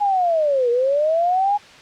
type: linear two-way sweep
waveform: sine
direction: down then up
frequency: 835 to 468 to 835 Hz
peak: -15 dBFS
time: 0-1.58 s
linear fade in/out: 20 ms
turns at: 0.7 s
effects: white hiss -43 dBFS RMS until 1.81 s + low-pass 4000 Hz 12 dB/octave